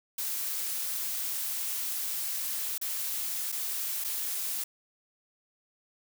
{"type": "noise with dropouts", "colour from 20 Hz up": "blue", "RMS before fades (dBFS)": -33, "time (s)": [0.18, 4.64], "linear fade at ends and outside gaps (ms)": 5, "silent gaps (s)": [[2.781, 2.813], [3.519, 3.524], [4.041, 4.045]], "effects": []}